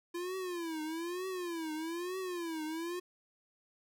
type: tone with vibrato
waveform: square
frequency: 341.6 Hz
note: F4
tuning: 38 cents flat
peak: -37 dBFS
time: 0.14-3 s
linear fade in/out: 10 ms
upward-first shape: triangle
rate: 1.1 Hz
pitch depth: 190 cents each way
effects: none